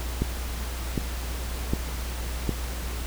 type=click train; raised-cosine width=3 ms; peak=-11 dBFS; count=4; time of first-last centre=0.22-2.493 s; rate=1.32 Hz; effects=added 60 Hz sine -30 dBFS peak until 3.06 s + pink hiss -37 dBFS RMS until 3.06 s